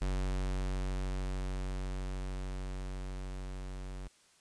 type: tone with level ramp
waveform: square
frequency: 46.82 Hz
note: F#1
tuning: 21 cents sharp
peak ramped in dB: -31 to -41 dBFS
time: 0.01-4.08 s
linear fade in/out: 10 ms
effects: white hiss -65 dBFS RMS until 4.4 s + resampled to 22050 Hz